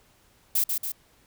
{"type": "noise with echo", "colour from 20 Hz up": "violet", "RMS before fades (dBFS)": -23, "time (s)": [0.55, 0.64], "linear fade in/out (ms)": 5, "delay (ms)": 140, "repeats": 2, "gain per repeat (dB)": -4, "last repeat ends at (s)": 0.92, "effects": ["pink hiss -61 dBFS RMS until 1.26 s"]}